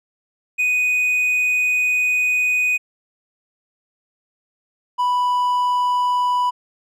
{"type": "tone pair in turn", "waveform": "triangle", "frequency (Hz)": [2489, 987.8], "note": ["D#7", "B5"], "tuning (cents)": [0, 0], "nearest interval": "octave + major third", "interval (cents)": 1600, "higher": "first", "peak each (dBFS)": -14, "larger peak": "neither", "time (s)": [[0.58, 2.78], [4.98, 6.51]], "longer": "first", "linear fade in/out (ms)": 20, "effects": []}